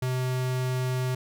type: tone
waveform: square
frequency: 127.9 Hz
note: C3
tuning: 39 cents flat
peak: -26 dBFS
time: 0.02-1.15 s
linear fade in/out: 5 ms
effects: none